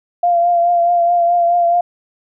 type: tone with vibrato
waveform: sine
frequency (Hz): 693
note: F5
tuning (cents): -14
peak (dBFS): -10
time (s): 0.23-1.81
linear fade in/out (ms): 5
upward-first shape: triangle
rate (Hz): 4.7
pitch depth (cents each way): 32
effects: none